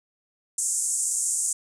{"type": "band-pass noise", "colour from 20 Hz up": "pink", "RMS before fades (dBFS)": -26, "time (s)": [0.58, 1.53], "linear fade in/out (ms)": 5, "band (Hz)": [7000, 9200], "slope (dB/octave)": 48, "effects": []}